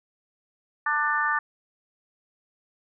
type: harmonic tone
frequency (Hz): 296.9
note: D4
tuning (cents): +19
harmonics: 3 / 4 / 5 / 6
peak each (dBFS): -30 / -26 / -29 / -26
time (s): 0.86-1.39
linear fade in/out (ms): 5
effects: none